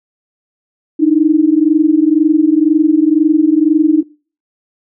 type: tone pair together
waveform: sine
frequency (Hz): 298.5 / 320.5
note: D4 / E4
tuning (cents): +28 / -49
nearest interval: minor second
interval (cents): 123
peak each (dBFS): -10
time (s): 0.99-4.03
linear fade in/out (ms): 20
effects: noise-tail reverb RT60 0.4 s tail -24 dB re dry